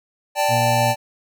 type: chord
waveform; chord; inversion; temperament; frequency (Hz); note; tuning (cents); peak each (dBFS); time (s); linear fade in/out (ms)
square; D suspended fourth; none; equal; 587.3 / 784 / 880; D5 / G5 / A5; 0 / 0 / 0; -22; 0.35-0.96; 50
type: harmonic tone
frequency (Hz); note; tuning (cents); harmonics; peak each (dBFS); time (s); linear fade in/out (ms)
118.8; A#2; +33; 1 / 2 / 4 / 5 / 6 / 7; -21 / -29 / -39 / -37 / -34 / -38; 0.48-0.95; 50
effects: none